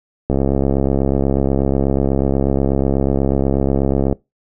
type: click train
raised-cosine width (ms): 2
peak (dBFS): -3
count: 262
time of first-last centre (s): 0.3-4.127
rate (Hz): 68.2
effects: noise-tail reverb RT60 0.2 s tail -22 dB re dry